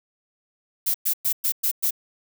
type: noise bursts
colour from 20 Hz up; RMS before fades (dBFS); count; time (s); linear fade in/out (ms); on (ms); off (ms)
violet; -22; 6; 0.86-1.908; 10; 83; 110
effects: none